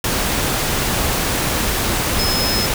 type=tone in noise; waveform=sine; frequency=5150 Hz; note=E8; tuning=41 cents flat; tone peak=-20 dBFS; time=2.19-2.66 s; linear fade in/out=2 ms; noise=pink; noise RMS=-19 dBFS; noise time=0.04-2.74 s; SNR=-4 dB; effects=none